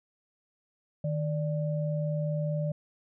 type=tone pair together; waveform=sine; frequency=154.1 / 586.9 Hz; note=D#3 / D5; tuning=-16 / -1 cents; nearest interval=octave + major seventh; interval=2315 cents; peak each=-28 / -34 dBFS; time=1.04-2.72 s; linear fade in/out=5 ms; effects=none